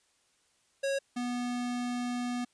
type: tone pair in turn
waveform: square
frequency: 549 / 244.6 Hz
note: C#5 / B3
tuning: -17 / -16 cents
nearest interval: octave + major second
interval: 1399 cents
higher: first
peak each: -29 / -32 dBFS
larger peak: first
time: 0.83-0.99 / 1.16-2.45 s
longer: second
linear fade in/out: 10 ms
effects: white hiss -70 dBFS RMS until 2.53 s + resampled to 22050 Hz